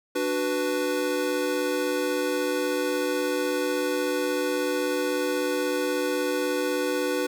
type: chord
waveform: square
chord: B minor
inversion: first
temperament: equal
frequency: 293.7 / 370 / 493.9 Hz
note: D4 / F#4 / B4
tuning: 0 / 0 / 0 cents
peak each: -30 / -30 / -28 dBFS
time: 0.15-7.27 s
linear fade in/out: 10 ms
effects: none